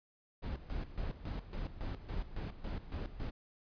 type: noise with tremolo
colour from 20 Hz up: brown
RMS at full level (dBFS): -38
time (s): 0.42-3.31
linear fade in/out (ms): 20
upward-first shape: square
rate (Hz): 3.6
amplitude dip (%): 75
effects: resampled to 11025 Hz